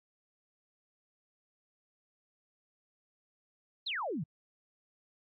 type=exponential sweep; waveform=sine; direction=down; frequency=4435 to 130.2 Hz; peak=-33 dBFS; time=3.86-4.24 s; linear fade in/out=10 ms; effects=AAC 32 kbps